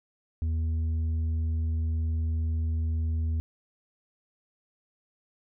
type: tone with tanh clipping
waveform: triangle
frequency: 80.5 Hz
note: E2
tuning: 41 cents flat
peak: -26 dBFS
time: 0.42-3.4 s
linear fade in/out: 0 ms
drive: 9 dB
effects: none